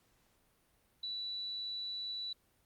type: tone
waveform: sine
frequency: 3951 Hz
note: B7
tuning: in tune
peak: -37 dBFS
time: 1.03-2.33 s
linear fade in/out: 5 ms
effects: pink hiss -72 dBFS RMS until 2.65 s + Opus 48 kbps